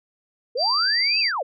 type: linear two-way sweep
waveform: sine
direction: up then down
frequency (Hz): 440 to 2708 to 440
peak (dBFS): -22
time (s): 0.55-1.43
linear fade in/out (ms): 10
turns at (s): 1.2
type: tone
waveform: sine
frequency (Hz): 4699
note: D8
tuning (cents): 0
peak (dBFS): -19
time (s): 0.57-1.32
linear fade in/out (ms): 50
effects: MP3 48 kbps